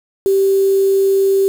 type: tone with quantisation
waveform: sine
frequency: 389.7 Hz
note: G4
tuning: 10 cents flat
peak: -10 dBFS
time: 0.26-1.48 s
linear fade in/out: 0 ms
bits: 5
effects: none